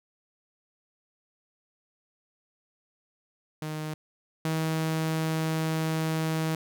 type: tone pair in turn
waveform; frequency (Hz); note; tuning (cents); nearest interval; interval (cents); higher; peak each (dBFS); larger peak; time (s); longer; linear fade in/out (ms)
sawtooth; 154.8 / 159.52; D#3 / D#3; -9 / +43; minor second; 52; second; -28 / -22; second; 3.62-3.94 / 4.45-6.55; second; 2
effects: none